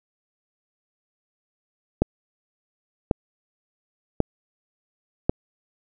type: click train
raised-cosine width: 2 ms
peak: -4 dBFS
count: 4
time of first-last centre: 2.02-5.295 s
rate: 0.916 Hz
effects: none